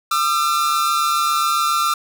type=tone pair together; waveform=45% pulse; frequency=1202 / 1349.2 Hz; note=D6 / E6; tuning=+40 / +40 cents; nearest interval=major second; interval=200 cents; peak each=-19 dBFS; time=0.11-1.94 s; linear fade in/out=5 ms; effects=none